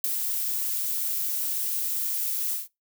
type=noise with ADSR envelope; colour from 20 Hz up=violet; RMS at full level=-23 dBFS; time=0.04-2.68 s; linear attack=3 ms; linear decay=13 ms; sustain=-5 dB; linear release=150 ms; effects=noise-tail reverb RT60 0.2 s tail -22 dB re dry